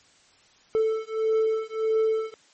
triangle beating tone pair, 440.2 / 441.8 Hz, A4 / A4, +1 / +7 cents, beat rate 1.6 Hz, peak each -23 dBFS, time 0.75-2.34 s, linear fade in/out 0 ms, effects white hiss -58 dBFS RMS until 2.53 s + MP3 32 kbps

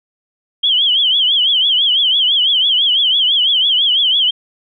sine tone with vibrato, 3166 Hz, G7, 17 cents sharp, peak -10 dBFS, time 0.63-4.31 s, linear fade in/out 10 ms, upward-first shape triangle, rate 6 Hz, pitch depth 160 cents each way, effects none

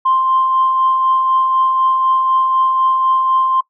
sine tone with tremolo, 1048 Hz, C6, 2 cents sharp, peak -9 dBFS, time 0.05-3.61 s, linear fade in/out 10 ms, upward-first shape triangle, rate 4 Hz, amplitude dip 40%, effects noise-tail reverb RT60 0.1 s tail -20 dB re dry + tanh soft clip ceiling -5 dBFS

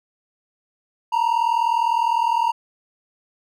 triangle tone pair together, 912.1 / 952 Hz, A#5 / A#5, -38 / +36 cents, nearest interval minor second, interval 74 cents, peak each -18 dBFS, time 1.12-2.52 s, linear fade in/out 10 ms, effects none

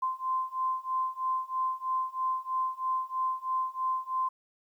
sine beating tone pair, 1037 / 1040.1 Hz, C6 / C6, -16 / -11 cents, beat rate 3.1 Hz, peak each -32 / -31 dBFS, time 0.02-4.29 s, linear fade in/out 10 ms, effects 11-bit

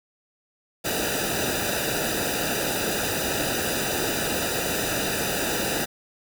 pink noise with comb filter, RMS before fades -26 dBFS, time 0.84-5.86 s, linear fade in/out 20 ms, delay 0.92 ms, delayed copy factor -0.9, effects none

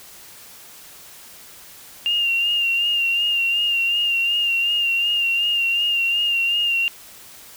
sine tone with vibrato, 2794 Hz, F7, in tune, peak -17 dBFS, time 2.06-6.88 s, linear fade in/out 0 ms, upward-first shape sine, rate 2.7 Hz, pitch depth 36 cents each way, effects white hiss -43 dBFS RMS until 7.56 s

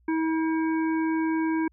harmonic tone, 321.1 Hz, E4, 45 cents flat, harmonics 1 / 3 / 5 / 7, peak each -23 / -33 / -37 / -40 dBFS, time 0.08-1.68 s, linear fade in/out 5 ms, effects added 60 Hz sine -59 dBFS peak until 1.72 s

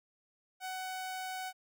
sawtooth tone, 748 Hz, F#5, 19 cents sharp, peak -34 dBFS, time 0.6-1.53 s, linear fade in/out 50 ms, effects none

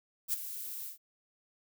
violet noise with ADSR envelope, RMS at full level -29 dBFS, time 0.28-0.98 s, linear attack 53 ms, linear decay 16 ms, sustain -12 dB, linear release 120 ms, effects none

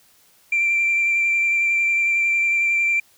sine tone with vibrato, 2357 Hz, D7, 6 cents sharp, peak -15 dBFS, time 0.52-3 s, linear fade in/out 5 ms, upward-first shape sine, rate 11 Hz, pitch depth 14 cents each way, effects tanh soft clip ceiling -13 dBFS + white hiss -56 dBFS RMS until 3.17 s

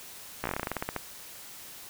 slowing click train, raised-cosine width 0.5 ms, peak -15 dBFS, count 15, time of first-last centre 0.44-0.963 s, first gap 15 ms, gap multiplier 1.13, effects white hiss -46 dBFS RMS until 1.89 s

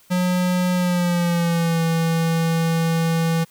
square tone with pitch glide, 180.7 to 164.75 Hz, F#3 to E3, -41 to -1 cents, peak -18 dBFS, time 0.1-3.45 s, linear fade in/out 20 ms, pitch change -160 cents, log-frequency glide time 0.74-1.82 s, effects white hiss -54 dBFS RMS until 3.5 s

